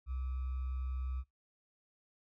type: tone with sample-and-hold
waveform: sine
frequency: 64.7 Hz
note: C2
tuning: 19 cents flat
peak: -35 dBFS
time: 0.06-1.24 s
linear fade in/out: 50 ms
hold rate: 1225 Hz
effects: noise-tail reverb RT60 0.2 s tail -21 dB re dry + low-pass 2000 Hz 12 dB/octave